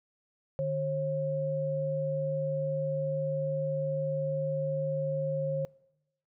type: tone pair together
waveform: sine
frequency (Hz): 150.4 / 539.4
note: D3 / C#5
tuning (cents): +42 / -47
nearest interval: octave + minor seventh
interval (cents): 2211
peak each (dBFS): -33 / -29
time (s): 0.59-5.65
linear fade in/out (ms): 0
effects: noise-tail reverb RT60 0.9 s tail -25 dB re dry